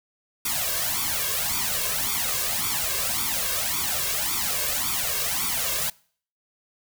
white noise with flanger, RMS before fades -26 dBFS, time 0.45-5.9 s, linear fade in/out 5 ms, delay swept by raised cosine 0.86 to 1.86 ms, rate 1.8 Hz, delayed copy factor +1, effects noise-tail reverb RT60 0.5 s tail -24 dB re dry

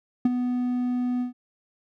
triangle tone with ADSR envelope, 247.6 Hz, B3, 5 cents sharp, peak -12 dBFS, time 0.25-1.33 s, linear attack 5 ms, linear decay 26 ms, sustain -9 dB, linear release 120 ms, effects none

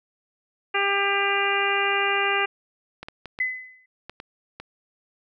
harmonic tone, 398.6 Hz, G4, 29 cents sharp, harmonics 1 / 2 / 3 / 4 / 5 / 6 / 7, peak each -28 / -28 / -28 / -28 / -28 / -28 / -28 dBFS, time 0.74-2.46 s, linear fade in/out 10 ms
clicks, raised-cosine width 0.3 ms, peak -20 dBFS, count 7, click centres 3.03 / 3.085 / 3.257 / 3.389 / 4.096 / 4.201 / 4.6 s
sine tone with exponential decay, 2022 Hz, B6, 40 cents sharp, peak -19 dBFS, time 3.4-3.86 s, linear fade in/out 5 ms, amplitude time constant 100 ms
effects none

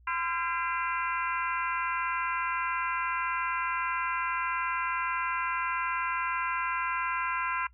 harmonic tone with a mistuned harmonic, 341.6 Hz, F4, 38 cents flat, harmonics 3 / 4 / 5 / 6 / 7 / 8, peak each -32 / -34 / -36 / -38 / -39 / -40 dBFS, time 0.07-7.67 s, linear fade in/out 5 ms, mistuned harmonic 5, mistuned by -100 cents, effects noise-tail reverb RT60 0.1 s tail -20 dB re dry + added 60 Hz sine -55 dBFS peak until 7.73 s

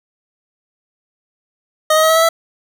25% pulse tone with pitch steps, 622 / 629.6 / 637.3 / 645.1 / 652.9 / 660.9 Hz, D#5 / D#5 / D#5 / E5 / E5 / E5, -1 / +20 / +41 / -38 / -17 / +4 cents, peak -6 dBFS, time 1.9-2.29 s, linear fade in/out 5 ms, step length 65 ms, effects none

